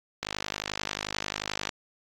click train, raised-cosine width 0.2 ms, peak -12 dBFS, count 76, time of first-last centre 0.23-1.692 s, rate 51.3 Hz, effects AAC 48 kbps

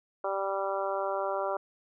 harmonic tone, 195.4 Hz, G3, 5 cents flat, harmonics 2 / 3 / 4 / 5 / 6 / 7, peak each -36 / -32 / -36 / -37 / -38 / -39 dBFS, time 0.24-1.57 s, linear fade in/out 5 ms, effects none

